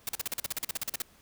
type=noise bursts; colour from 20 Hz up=white; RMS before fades=-32 dBFS; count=16; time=0.07-1.02 s; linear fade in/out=2 ms; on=20 ms; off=42 ms; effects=pink hiss -60 dBFS RMS until 1.21 s